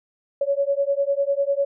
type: beating tone pair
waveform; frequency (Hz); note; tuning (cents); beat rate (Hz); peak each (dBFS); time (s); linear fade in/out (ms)
sine; 554.4 / 564.4; C#5 / C#5; 0 / +31; 10; -22; 0.41-1.65; 5
effects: none